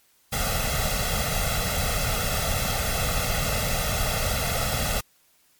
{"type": "noise with comb filter", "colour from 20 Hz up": "pink", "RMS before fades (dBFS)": -25, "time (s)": [0.32, 5.01], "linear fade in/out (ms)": 10, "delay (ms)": 1.5, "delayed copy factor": 0.9, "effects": ["white hiss -62 dBFS RMS until 5.59 s", "MP3 96 kbps"]}